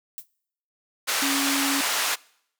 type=noise with exponential decay; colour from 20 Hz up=violet; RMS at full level=-31 dBFS; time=0.18-0.27 s; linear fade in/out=0 ms; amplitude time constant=18 ms
type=band-pass noise; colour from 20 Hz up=pink; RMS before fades=-25 dBFS; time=1.07-2.16 s; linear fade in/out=20 ms; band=1000 to 13000 Hz; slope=12 dB/octave
type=tone; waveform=triangle; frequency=277.2 Hz; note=C#4; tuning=in tune; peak=-24 dBFS; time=1.22-1.81 s; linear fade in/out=5 ms
effects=noise-tail reverb RT60 0.7 s tail -24 dB re dry